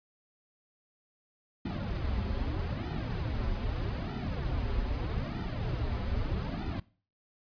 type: noise with flanger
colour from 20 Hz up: brown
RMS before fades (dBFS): -33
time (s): 1.65-6.8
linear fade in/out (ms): 5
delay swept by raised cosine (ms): 1.8 to 6.6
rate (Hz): 0.8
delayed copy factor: -0.95
effects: noise-tail reverb RT60 0.4 s tail -21 dB re dry + resampled to 11025 Hz